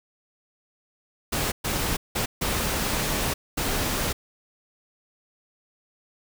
pink noise bursts at uneven times, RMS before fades -26 dBFS, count 5, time 1.32-1.52 / 1.64-1.97 / 2.15-2.26 / 2.41-3.34 / 3.57-4.13 s, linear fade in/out 10 ms, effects none

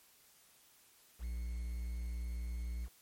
triangle tone with quantisation, 59 Hz, A#1, 22 cents sharp, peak -35 dBFS, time 1.19-2.89 s, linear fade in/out 50 ms, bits 10, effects white hiss -65 dBFS RMS until 3.01 s + MP3 64 kbps

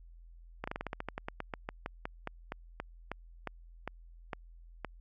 slowing click train, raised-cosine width 0.5 ms, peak -21 dBFS, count 24, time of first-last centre 0.64-4.847 s, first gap 35 ms, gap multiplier 1.13, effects added 42 Hz sine -51 dBFS peak until 5 s

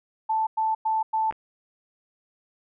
sine tone bursts, 880 Hz, A5, in tune, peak -21 dBFS, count 4, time 0.29-1.31 s, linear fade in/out 10 ms, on 180 ms, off 100 ms
clicks, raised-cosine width 0.5 ms, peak -21 / -28 dBFS, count 2, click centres 1.31 / 1.325 s
effects none

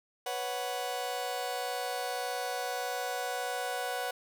sawtooth chord, B suspended second, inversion none, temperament just, 493.9 / 555.6 / 740.8 Hz, B4 / C#5 / F#5, 0 / +4 / +2 cents, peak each -34 / -36 / -31 dBFS, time 0.26-4.11 s, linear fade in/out 5 ms, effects none

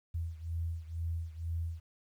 sine beating tone pair, 82.41 / 84.51 Hz, E2 / E2, 0 / +44 cents, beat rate 2.1 Hz, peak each -36 / -39 dBFS, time 0.14-1.8 s, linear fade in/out 10 ms, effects 11-bit

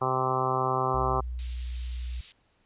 harmonic tone, 129.8 Hz, C3, 13 cents flat, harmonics 1 / 2 / 3 / 4 / 5 / 6 / 7 / 8 / 9 / 10, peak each -33 / -40 / -32 / -36 / -36 / -31 / -36 / -31 / -31 / -37 dBFS, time 0.01-1.21 s, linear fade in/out 10 ms
sine tone, 61.2 Hz, B1, 15 cents flat, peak -31 dBFS, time 0.94-2.21 s, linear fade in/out 5 ms
white high-pass noise, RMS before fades -42 dBFS, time 1.39-2.32 s, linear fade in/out 0 ms, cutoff 3000 Hz, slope 12 dB/octave
effects pink hiss -68 dBFS RMS until 2.65 s + resampled to 8000 Hz

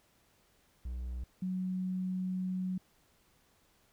triangle / sine tone pair in turn, 61.74 / 185.01 Hz, B1 / F#3, 0 / 0 cents, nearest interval octave + perfect fifth, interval 1900 cents, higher second, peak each -34 / -32 dBFS, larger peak second, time 0.85-1.24 / 1.42-2.78 s, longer second, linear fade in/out 5 ms, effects pink hiss -69 dBFS RMS until 3.92 s

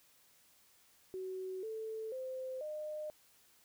sine tone with pitch steps, 375.1 / 440.9 / 518.4 / 609.4 Hz, F#4 / A4 / C5 / D#5, +24 / +4 / -16 / -36 cents, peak -39 dBFS, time 1.14-3.1 s, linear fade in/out 0 ms, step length 490 ms, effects white hiss -67 dBFS RMS until 3.64 s

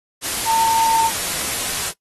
sine tone in noise, 903 Hz, A5, 45 cents sharp, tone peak -13 dBFS, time 0.45-1.11 s, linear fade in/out 50 ms, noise white, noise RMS -23 dBFS, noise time 0.21-1.93 s, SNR +7 dB, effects noise-tail reverb RT60 0.1 s tail -19 dB re dry + AAC 32 kbps

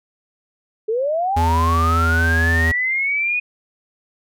sine linear sweep, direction up, 419.8 to 2489 Hz, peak -17 dBFS, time 0.88-3.4 s, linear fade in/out 10 ms
square tone with vibrato, 82.5 Hz, E2, 2 cents sharp, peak -17 dBFS, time 1.36-2.72 s, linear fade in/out 10 ms, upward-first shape triangle, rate 3.7 Hz, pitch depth 16 cents each way
effects none

